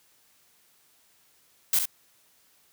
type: noise with echo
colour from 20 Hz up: blue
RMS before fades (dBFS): -22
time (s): 1.73-1.79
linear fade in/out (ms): 2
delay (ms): 65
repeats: 1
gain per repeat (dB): -6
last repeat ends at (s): 1.855
effects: white hiss -63 dBFS RMS until 2.72 s + high-pass 60 Hz 12 dB/octave